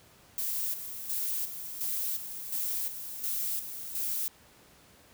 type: noise with tremolo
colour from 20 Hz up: violet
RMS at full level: -32 dBFS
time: 0.38-4.28 s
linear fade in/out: 0 ms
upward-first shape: square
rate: 1.4 Hz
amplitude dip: 60%
effects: pink hiss -58 dBFS RMS until 5.13 s + high-pass 60 Hz 12 dB/octave